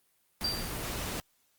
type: noise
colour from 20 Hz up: pink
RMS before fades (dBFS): -36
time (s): 0.41-1.2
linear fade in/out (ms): 0
type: tone with exponential decay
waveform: sine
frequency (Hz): 4699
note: D8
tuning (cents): 0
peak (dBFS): -26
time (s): 0.44-0.89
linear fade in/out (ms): 5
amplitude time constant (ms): 97
effects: white hiss -71 dBFS RMS until 1.58 s + Opus 32 kbps